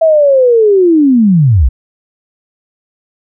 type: linear sweep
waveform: sine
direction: down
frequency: 659.3 to 51.5 Hz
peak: -4 dBFS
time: 0.01-1.69 s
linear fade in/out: 10 ms
effects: none